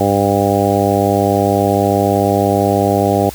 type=harmonic tone; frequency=100 Hz; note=G2; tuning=35 cents sharp; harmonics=1 / 2 / 3 / 4 / 5 / 6 / 7 / 8; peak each=-19 / -19 / -19 / -19 / -19 / -19 / -19 / -19 dBFS; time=0-3.3 s; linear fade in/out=5 ms; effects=added 60 Hz sine -34 dBFS peak until 3.34 s + white hiss -34 dBFS RMS until 3.34 s